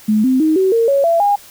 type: tone with pitch steps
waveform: sine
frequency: 214.2 / 259.2 / 313.6 / 379.5 / 459.1 / 555.6 / 672.2 / 813.4 Hz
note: A3 / C4 / D#4 / F#4 / A#4 / C#5 / E5 / G#5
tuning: -46 / -16 / +14 / +44 / -26 / +4 / +34 / -36 cents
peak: -10 dBFS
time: 0.08-1.36 s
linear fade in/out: 10 ms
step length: 160 ms
effects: white hiss -41 dBFS RMS until 1.5 s